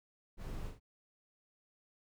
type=noise with echo; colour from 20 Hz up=brown; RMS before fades=-43 dBFS; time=0.37-0.72 s; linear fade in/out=50 ms; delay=40 ms; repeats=2; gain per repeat=-5 dB; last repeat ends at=0.8 s; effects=none